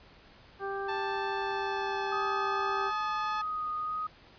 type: harmonic tone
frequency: 393.6 Hz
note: G4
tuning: 7 cents sharp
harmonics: 1 / 2 / 3 / 4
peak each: -35 / -38 / -40 / -41 dBFS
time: 0.59-2.92 s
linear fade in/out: 50 ms
type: tone with pitch glide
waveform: sawtooth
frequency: 879 to 860.4 Hz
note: A5 to A5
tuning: -2 to -39 cents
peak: -30 dBFS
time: 0.88-3.42 s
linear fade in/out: 10 ms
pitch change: -37 cents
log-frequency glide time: 1.38-2.19 s
type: tone with vibrato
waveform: sine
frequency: 1244.5 Hz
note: D#6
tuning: in tune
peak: -31 dBFS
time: 2.12-4.07 s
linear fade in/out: 5 ms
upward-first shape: sine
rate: 1.7 Hz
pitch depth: 10 cents each way
effects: pink hiss -56 dBFS RMS until 4.38 s + resampled to 11025 Hz